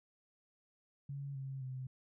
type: tone with pitch steps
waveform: sine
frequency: 140 / 134.76 / 129.72 Hz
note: C#3 / C#3 / C3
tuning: +18 / -49 / -15 cents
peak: -40 dBFS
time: 1.09-1.87 s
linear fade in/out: 5 ms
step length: 260 ms
effects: none